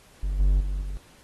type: tone with level steps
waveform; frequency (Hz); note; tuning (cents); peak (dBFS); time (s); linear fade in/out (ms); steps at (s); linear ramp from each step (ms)
triangle; 47.83; G1; -42; -22 / -15 / -23 / -27; 0.23-0.97; 0; 0.39 / 0.6 / 0.81; 10
effects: pink hiss -55 dBFS RMS until 1.23 s + AAC 32 kbps